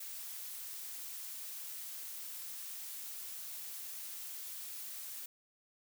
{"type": "noise", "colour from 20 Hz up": "blue", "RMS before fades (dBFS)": -45, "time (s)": [0, 5.26], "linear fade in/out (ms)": 5, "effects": []}